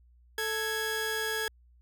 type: tone pair together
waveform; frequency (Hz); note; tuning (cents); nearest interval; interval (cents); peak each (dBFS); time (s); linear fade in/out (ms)
sawtooth; 440 / 1661.2; A4 / G#6; 0 / 0; octave + major seventh; 2300; -30 / -28; 0.38-1.48; 2
effects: added 60 Hz sine -57 dBFS peak until 1.81 s